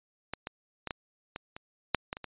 clicks, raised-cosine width 0.3 ms, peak -18 / -20 / -19 / -17 / -21 / -26 / -7 / -17 / -24 / -23 dBFS, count 10, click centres 0.336 / 0.471 / 0.873 / 0.908 / 1.361 / 1.565 / 1.947 / 2.129 / 2.169 / 2.243 s, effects resampled to 8000 Hz

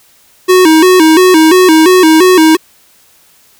square tone with vibrato, 341.8 Hz, F4, 37 cents flat, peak -3 dBFS, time 0.48-2.57 s, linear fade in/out 20 ms, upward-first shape square, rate 2.9 Hz, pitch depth 130 cents each way, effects white hiss -46 dBFS RMS until 3.59 s

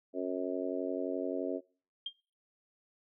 harmonic tone, 91.6 Hz, F#2, 17 cents flat, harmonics 3 / 4 / 5 / 6 / 7, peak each -37 / -38 / -39 / -40 / -40 dBFS, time 0.13-1.61 s, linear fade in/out 50 ms
sine tone with exponential decay, 3200 Hz, G7, 35 cents sharp, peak -31 dBFS, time 2.06-2.14 s, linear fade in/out 5 ms, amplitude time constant 17 ms
effects noise-tail reverb RT60 0.4 s tail -22 dB re dry

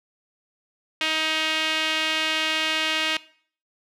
sawtooth tone with band-pass filter, 315.1 Hz, D#4, 22 cents sharp, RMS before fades -24 dBFS, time 1.01-3.17 s, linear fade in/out 2 ms, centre 2800 Hz, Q 2.3, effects noise-tail reverb RT60 0.5 s tail -19 dB re dry

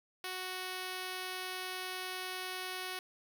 5% pulse tone, 370 Hz, F#4, in tune, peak -27 dBFS, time 0.24-2.99 s, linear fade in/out 2 ms, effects none

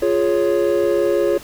triangle chord, Db major, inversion first, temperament equal, 349.2 / 415.3 / 554.4 Hz, F4 / Ab4 / Db5, 0 / 0 / 0 cents, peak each -17 dBFS, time 0.02-1.38 s, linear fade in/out 5 ms, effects pink hiss -39 dBFS RMS until 1.43 s

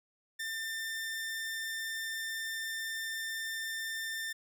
sawtooth tone, 1794 Hz, A6, 33 cents sharp, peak -32 dBFS, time 0.39-4.33 s, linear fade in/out 10 ms, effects none

